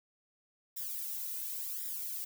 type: noise with flanger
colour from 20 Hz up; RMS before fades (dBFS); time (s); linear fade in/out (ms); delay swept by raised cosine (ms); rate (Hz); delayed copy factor
violet; -39; 0.76-2.25; 10; 0.56 to 2.06; 0.92; +0.8
effects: none